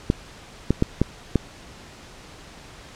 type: clicks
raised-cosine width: 3 ms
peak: -4 dBFS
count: 5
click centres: 0.101 / 0.706 / 0.824 / 1.016 / 1.357 s
effects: pink hiss -44 dBFS RMS until 2.95 s + low-pass 7000 Hz 12 dB/octave